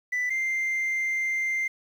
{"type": "tone pair in turn", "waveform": "sine", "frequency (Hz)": [1987, 2092], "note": ["B6", "C7"], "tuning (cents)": [10, -1], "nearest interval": "minor second", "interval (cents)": 89, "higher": "second", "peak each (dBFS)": -22, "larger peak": "neither", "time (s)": [[0.12, 0.3], [0.3, 1.68]], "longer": "second", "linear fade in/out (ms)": 10, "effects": ["tanh soft clip ceiling -23 dBFS", "9-bit"]}